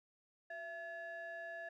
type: ring-modulated tone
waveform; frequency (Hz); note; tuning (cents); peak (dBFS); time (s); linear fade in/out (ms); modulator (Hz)
triangle; 520; C5; -11; -39; 0.5-1.69; 5; 1190
effects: none